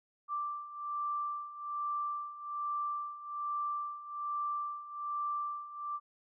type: beating tone pair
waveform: sine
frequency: 1174.7 / 1175.9 Hz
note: D6 / D6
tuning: 0 / +2 cents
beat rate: 1.2 Hz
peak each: -40 / -36 dBFS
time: 0.28-6 s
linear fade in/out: 50 ms
effects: none